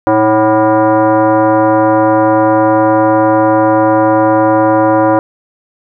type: tone with frequency modulation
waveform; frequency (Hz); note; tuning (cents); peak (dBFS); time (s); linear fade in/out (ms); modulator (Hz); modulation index
sine; 113.9; A#2; -40; -6; 0.07-5.19; 0; 435; 2.1
effects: none